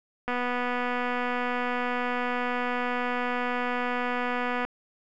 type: click train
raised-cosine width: 0.5 ms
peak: -15 dBFS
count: 1076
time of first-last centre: 0.28-4.65 s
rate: 246 Hz
effects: none